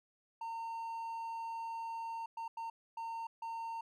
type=tone bursts at uneven times; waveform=triangle; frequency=913 Hz; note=A#5; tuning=36 cents flat; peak=-37 dBFS; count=5; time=0.41-2.26 / 2.37-2.48 / 2.57-2.7 / 2.97-3.27 / 3.42-3.81 s; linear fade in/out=5 ms; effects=none